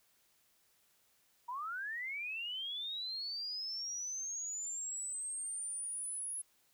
sine linear sweep, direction up, 932.3 to 10620 Hz, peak -38 dBFS, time 1.48-6.42 s, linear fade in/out 10 ms, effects white hiss -72 dBFS RMS until 6.73 s

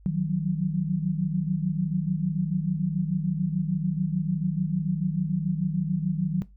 sine tone cluster, 155.9 / 180.7 / 187.5 Hz, D#3 / F#3 / F#3, +4 / -41 / +23 cents, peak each -27 / -27 / -28 dBFS, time 0.06-6.42 s, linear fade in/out 0 ms, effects noise-tail reverb RT60 0.2 s tail -18 dB re dry + added 50 Hz sine -49 dBFS peak until 6.56 s

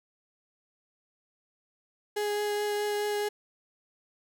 35% pulse tone with vibrato, 415.3 Hz, G#4, in tune, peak -26 dBFS, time 2.16-3.29 s, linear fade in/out 10 ms, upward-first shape triangle, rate 4.7 Hz, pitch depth 11 cents each way, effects none

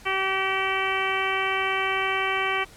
harmonic tone, 384.2 Hz, G4, 35 cents flat, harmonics 1 / 2 / 3 / 4 / 5 / 6 / 7 / 8, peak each -31 / -31 / -29 / -33 / -31 / -28 / -34 / -34 dBFS, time 0.05-2.65 s, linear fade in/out 20 ms, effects pink hiss -49 dBFS RMS until 2.76 s + low-pass 12000 Hz 12 dB/octave

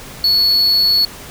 triangle tone, 4400 Hz, C#8, 14 cents flat, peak -9 dBFS, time 0.24-1.05 s, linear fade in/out 2 ms, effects pink hiss -34 dBFS RMS until 1.3 s

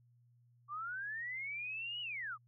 sine linear two-way sweep, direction up then down, 1138 to 2960 to 1138 Hz, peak -39 dBFS, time 0.68-2.38 s, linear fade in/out 50 ms, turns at 2.01 s, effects added 120 Hz sine -65 dBFS peak until 2.47 s

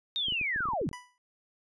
sine linear sweep, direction down, 3733 to 104.7 Hz, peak -28 dBFS, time 0.16-0.89 s, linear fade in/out 0 ms
clicks, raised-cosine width 3 ms, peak -30 dBFS, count 11, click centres 0.284 / 0.323 / 0.413 / 0.561 / 0.606 / 0.656 / 0.687 / 0.735 / 0.815 / 0.866 / 0.914 s
25% pulse tone with exponential decay, 987.8 Hz, B5, in tune, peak -33 dBFS, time 0.93-1.18 s, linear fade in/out 0 ms, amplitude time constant 54 ms
effects resampled to 24000 Hz

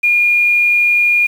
sine tone with quantisation, 2424 Hz, D#7, 46 cents flat, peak -9 dBFS, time 0.03-1.27 s, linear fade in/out 10 ms, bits 6, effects none

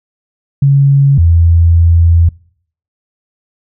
sine tone pair in turn, 139.2 / 84.09 Hz, C#3 / E2, +8 / +35 cents, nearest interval major sixth, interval 873 cents, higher first, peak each -4 dBFS, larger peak neither, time 0.62-1.18 / 1.18-2.29 s, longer second, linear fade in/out 5 ms, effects noise-tail reverb RT60 0.6 s tail -25 dB re dry

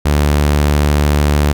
sawtooth tone, 73.42 Hz, D2, in tune, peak -6 dBFS, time 0.05-1.53 s, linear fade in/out 10 ms, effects none

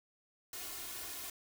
white noise with comb filter, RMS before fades -44 dBFS, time 0.53-1.3 s, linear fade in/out 2 ms, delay 2.8 ms, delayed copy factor +0.75, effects none

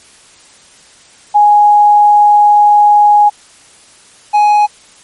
sine / triangle tone pair in turn, 830.6 / 834.7 Hz, G#5 / G#5, 0 / +9 cents, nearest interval unison, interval 9 cents, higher second, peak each -3 dBFS, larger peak neither, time 1.34-3.3 / 4.33-4.67 s, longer first, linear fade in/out 20 ms, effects white hiss -42 dBFS RMS until 5.03 s + MP3 48 kbps

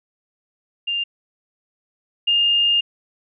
sine tone pair in turn, 2800 / 2821 Hz, F7 / F7, +4 / +17 cents, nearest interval unison, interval 13 cents, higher second, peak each -20 / -14 dBFS, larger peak second, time 0.87-1.04 / 2.27-2.81 s, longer second, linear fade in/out 10 ms, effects none

